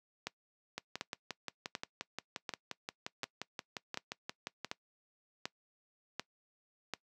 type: two click trains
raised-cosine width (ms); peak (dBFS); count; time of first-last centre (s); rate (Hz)
0.2; -21 / -19; 23 / 10; 0.78-4.646 / 0.27-6.937; 5.69 / 1.35
effects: noise-tail reverb RT60 0.1 s tail -21 dB re dry + high-pass 150 Hz 12 dB/octave